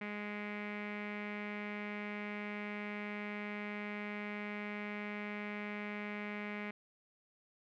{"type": "tone with low-pass filter", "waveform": "sawtooth", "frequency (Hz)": 207.7, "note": "G#3", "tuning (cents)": 0, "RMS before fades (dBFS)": -42, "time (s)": [0.01, 6.71], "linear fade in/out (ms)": 5, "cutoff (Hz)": 2200, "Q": 5.3, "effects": []}